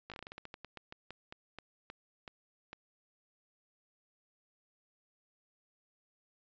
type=slowing click train; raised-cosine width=0.3 ms; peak=-29 dBFS; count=20; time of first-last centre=0.1-2.731 s; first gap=17 ms; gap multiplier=1.2; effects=resampled to 16000 Hz